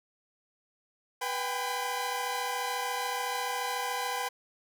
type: tone cluster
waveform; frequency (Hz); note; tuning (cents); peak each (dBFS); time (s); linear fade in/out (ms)
sawtooth; 490.6 / 773 / 807 / 1008; B4 / G5 / G#5 / B5; -12 / -24 / -50 / +35; -35 / -34 / -32 / -31; 1.21-4.29; 10
effects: none